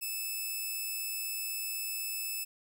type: tone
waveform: 5% pulse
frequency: 2616 Hz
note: E7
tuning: 14 cents flat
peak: -25 dBFS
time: 0.01-2.45 s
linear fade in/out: 20 ms
effects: none